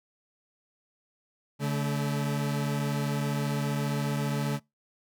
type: tone pair together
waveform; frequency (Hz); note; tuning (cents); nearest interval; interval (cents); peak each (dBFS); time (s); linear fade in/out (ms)
40% pulse; 142.9 / 218; D3 / A3; -47 / -16; perfect fifth; 731; -27 / -32; 1.59-4.6; 50
effects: noise-tail reverb RT60 0.2 s tail -24 dB re dry